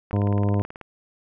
click train, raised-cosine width 0.5 ms, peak -23 dBFS, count 14, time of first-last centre 0.11-0.813 s, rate 18.5 Hz
harmonic tone, 101.6 Hz, G#2, 38 cents flat, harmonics 1 / 2 / 3 / 4 / 5 / 6 / 7 / 9 / 10, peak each -20 / -26 / -30 / -32 / -34 / -36 / -37 / -39 / -40 dBFS, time 0.13-0.62 s, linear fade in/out 0 ms
effects none

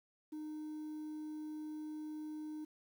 sine tone, 306.8 Hz, D#4, 24 cents flat, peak -39 dBFS, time 0.32-2.65 s, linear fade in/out 10 ms, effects tanh soft clip ceiling -41 dBFS + 11-bit

